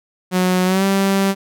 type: tone with pitch glide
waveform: sawtooth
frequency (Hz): 183.2 to 195.22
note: F#3 to G3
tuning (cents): -17 to -7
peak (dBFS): -10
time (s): 0.31-1.35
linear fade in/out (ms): 50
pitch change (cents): +110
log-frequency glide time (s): 0.65-0.84
effects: none